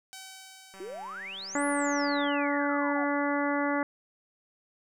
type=tone with exponential decay; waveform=5% pulse; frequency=763 Hz; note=G5; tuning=47 cents flat; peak=-30 dBFS; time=0.13-2.71 s; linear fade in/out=0 ms; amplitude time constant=560 ms
type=click train; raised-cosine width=0.5 ms; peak=-35 dBFS; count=298; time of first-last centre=0.74-2.279 s; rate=193 Hz
type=exponential two-way sweep; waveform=sine; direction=up then down; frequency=342 to 10548 to 708 Hz; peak=-37 dBFS; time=0.8-3.04 s; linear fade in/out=2 ms; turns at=1.66 s
type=harmonic tone; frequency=286.6 Hz; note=D4; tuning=42 cents flat; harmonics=1 / 2 / 3 / 4 / 5 / 6 / 7; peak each=-29 / -32 / -34 / -35 / -36 / -37 / -37 dBFS; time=1.55-3.83 s; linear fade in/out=2 ms
effects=none